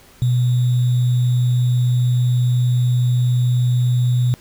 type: tone with sample-and-hold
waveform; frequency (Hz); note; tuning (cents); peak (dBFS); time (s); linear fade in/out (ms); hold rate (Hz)
sine; 123.47; B2; 0; -13; 0.22-4.34; 0; 3675
effects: pink hiss -48 dBFS RMS until 4.4 s